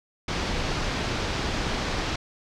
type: low-pass noise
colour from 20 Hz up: pink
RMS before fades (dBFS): -28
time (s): 0.28-2.16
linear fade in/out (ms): 5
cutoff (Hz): 5600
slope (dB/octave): 24
effects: none